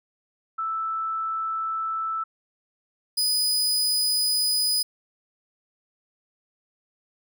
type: tone pair in turn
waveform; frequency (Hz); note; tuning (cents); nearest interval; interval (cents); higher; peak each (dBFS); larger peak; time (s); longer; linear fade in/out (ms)
sine / sawtooth; 1318.5 / 4978; E6 / D#8; 0 / 0; octave + major seventh; 2300; second; -25 / -18; second; 0.58-2.24 / 3.17-4.83; neither; 10
effects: none